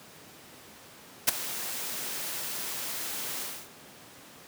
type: noise with ADSR envelope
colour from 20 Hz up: white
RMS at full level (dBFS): -18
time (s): 1.27-3.69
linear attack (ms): 17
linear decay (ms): 10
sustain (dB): -17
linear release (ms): 280
effects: pink hiss -50 dBFS RMS until 4.47 s + high-pass 150 Hz 12 dB/octave